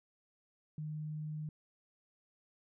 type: tone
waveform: sine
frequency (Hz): 153.1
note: D#3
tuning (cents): -28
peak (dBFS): -38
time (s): 0.78-1.49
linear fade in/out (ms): 2
effects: none